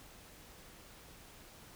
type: silence
effects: pink hiss -56 dBFS RMS until 1.75 s